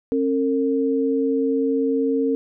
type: tone pair together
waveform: sine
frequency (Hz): 270.6 / 455.1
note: C#4 / A#4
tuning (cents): -42 / -42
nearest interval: major sixth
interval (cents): 900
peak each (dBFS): -20 / -21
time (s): 0.12-2.35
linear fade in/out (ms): 0
effects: none